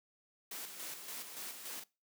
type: noise with tremolo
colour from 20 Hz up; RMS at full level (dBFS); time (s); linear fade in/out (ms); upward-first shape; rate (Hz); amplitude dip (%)
white; -44; 0.51-1.84; 5; square; 3.5; 45
effects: noise-tail reverb RT60 0.3 s tail -23 dB re dry + high-pass 200 Hz 12 dB/octave